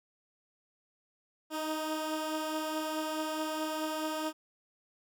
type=beating tone pair; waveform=15% pulse; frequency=311.1 / 315.8 Hz; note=D#4 / D#4; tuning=0 / +26 cents; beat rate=4.7 Hz; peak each=-27 / -35 dBFS; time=1.5-4.33 s; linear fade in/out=50 ms; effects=none